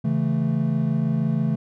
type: chord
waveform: triangle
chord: A major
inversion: first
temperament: equal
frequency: 138.59 / 164.81 / 220 Hz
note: C#3 / E3 / A3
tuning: 0 / 0 / 0 cents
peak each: -22 dBFS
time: 0.04-1.56 s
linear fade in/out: 10 ms
effects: none